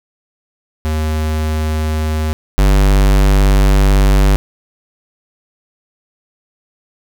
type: tone pair in turn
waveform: square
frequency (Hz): 77.78 / 49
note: D#2 / G1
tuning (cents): 0 / 0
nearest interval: minor sixth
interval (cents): 800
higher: first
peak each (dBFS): -15 / -8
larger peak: second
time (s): 0.85-2.33 / 2.58-4.36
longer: second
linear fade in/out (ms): 0
effects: none